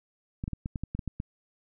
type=clicks; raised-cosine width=5 ms; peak=-20 dBFS; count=10; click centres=0.439 / 0.479 / 0.533 / 0.659 / 0.758 / 0.836 / 0.95 / 0.992 / 1.077 / 1.201 s; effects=none